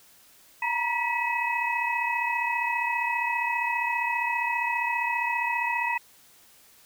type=tone cluster; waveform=sine; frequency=927 / 962 / 1953 / 2555 Hz; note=A#5 / B5 / B6 / D#7; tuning=-10 / -46 / -20 / +45 cents; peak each=-30 dBFS; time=0.62-5.98 s; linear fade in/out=5 ms; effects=white hiss -56 dBFS RMS until 6.85 s